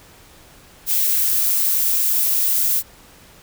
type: noise with high-pass filter sweep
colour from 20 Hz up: violet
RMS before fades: -18 dBFS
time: 0.86-2.83 s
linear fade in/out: 50 ms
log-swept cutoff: 2200 to 210 Hz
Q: 1.4
effects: pink hiss -47 dBFS RMS until 3.42 s